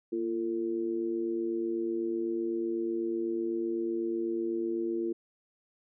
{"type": "tone with amplitude modulation", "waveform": "sine", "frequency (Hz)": 342.4, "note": "F4", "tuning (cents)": -34, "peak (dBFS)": -25, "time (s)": [0.12, 5.13], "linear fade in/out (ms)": 10, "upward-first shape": "sine", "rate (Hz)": 108, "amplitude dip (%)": 80, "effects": []}